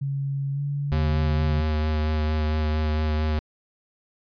sine tone with pitch glide, 138.59 to 142.49 Hz, C#3 to C#3, 0 to +48 cents, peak -24 dBFS, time 0.01-1.61 s, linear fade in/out 10 ms, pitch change +48 cents, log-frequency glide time 0.53-0.6 s
square tone with vibrato, 77.1 Hz, D#2, 15 cents flat, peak -22 dBFS, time 0.92-3.39 s, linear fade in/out 0 ms, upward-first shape sine, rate 4.4 Hz, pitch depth 16 cents each way
effects resampled to 11025 Hz

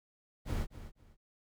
brown noise with echo, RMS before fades -33 dBFS, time 0.45-0.67 s, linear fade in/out 50 ms, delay 250 ms, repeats 2, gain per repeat -13 dB, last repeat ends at 1.17 s, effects none

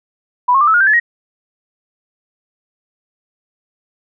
sine tone with pitch steps, 988 / 1083.7 / 1188.6 / 1303.7 / 1429.9 / 1568.4 / 1720.2 / 1886.8 Hz, B5 / C#6 / D6 / E6 / F6 / G6 / A6 / A#6, 0 / -40 / +20 / -20 / +40 / 0 / -40 / +20 cents, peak -8 dBFS, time 0.48-1 s, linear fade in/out 10 ms, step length 65 ms, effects none

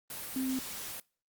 sine tone in noise, 261.6 Hz, C4, in tune, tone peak -30 dBFS, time 0.36-0.59 s, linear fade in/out 2 ms, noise white, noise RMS -41 dBFS, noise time 0.1-1 s, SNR +8 dB, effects noise-tail reverb RT60 0.4 s tail -25 dB re dry + Opus 32 kbps

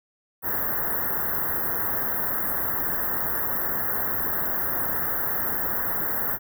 white band-stop noise, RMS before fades -26 dBFS, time 0.42-6.39 s, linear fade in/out 50 ms, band 1900 to 12000 Hz, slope 96 dB/octave, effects none

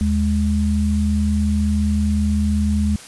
sine tone pair together, 77.87 / 207.9 Hz, D#2 / G#3, +2 / +2 cents, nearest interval octave + perfect fourth, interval 1700 cents, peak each -18 dBFS, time 0.01-2.96 s, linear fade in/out 0 ms, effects white hiss -39 dBFS RMS until 3.07 s + resampled to 24000 Hz

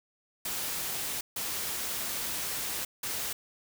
white noise bursts at uneven times, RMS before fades -34 dBFS, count 3, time 0.45-1.21 / 1.36-2.85 / 3.03-3.33 s, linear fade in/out 5 ms, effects none

